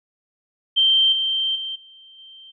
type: tone with level steps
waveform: sine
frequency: 3136 Hz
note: G7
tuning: in tune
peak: -13 / -19 / -26 / -44 / -41 dBFS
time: 0.76-2.52 s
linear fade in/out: 20 ms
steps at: 1.12 / 1.55 / 1.75 / 2.18 s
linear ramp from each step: 10 ms
effects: none